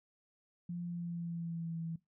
sine tone with pitch glide, 174 to 164.71 Hz, F3 to E3, -6 to -1 cents, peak -37 dBFS, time 0.69-1.96 s, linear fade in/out 5 ms, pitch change -95 cents, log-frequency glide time 0.82-1.8 s, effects noise-tail reverb RT60 0.2 s tail -20 dB re dry

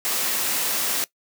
white noise, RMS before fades -24 dBFS, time 0.05-1.04 s, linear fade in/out 0 ms, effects noise-tail reverb RT60 0.1 s tail -19 dB re dry + high-pass 200 Hz 12 dB/octave

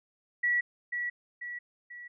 sine tone with echo, 1937 Hz, B6, 34 cents flat, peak -24 dBFS, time 0.43-0.61 s, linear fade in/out 10 ms, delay 490 ms, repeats 3, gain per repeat -6 dB, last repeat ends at 2.08 s, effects none

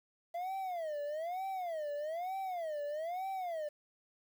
triangle tone with vibrato, 670 Hz, E5, 28 cents sharp, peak -34 dBFS, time 0.34-3.69 s, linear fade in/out 10 ms, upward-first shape sine, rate 1.1 Hz, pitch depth 250 cents each way, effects 10-bit

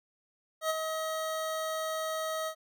25% pulse tone with ADSR envelope, 635 Hz, D#5, 35 cents sharp, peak -22 dBFS, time 0.61-2.55 s, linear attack 88 ms, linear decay 26 ms, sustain -6 dB, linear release 78 ms, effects none

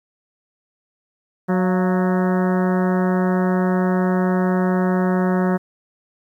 harmonic tone with a mistuned harmonic, 184.4 Hz, F#3, 6 cents flat, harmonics 1 / 2 / 3 / 4 / 5 / 6 / 7 / 8 / 9 / 10, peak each -17 / -23 / -27 / -29 / -31 / -33 / -34 / -35 / -36 / -37 dBFS, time 1.48-5.58 s, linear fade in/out 20 ms, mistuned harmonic 4, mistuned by -69 cents, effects 9-bit

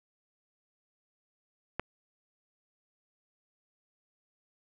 click, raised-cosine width 0.5 ms, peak -16 dBFS, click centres 1.796 s, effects none

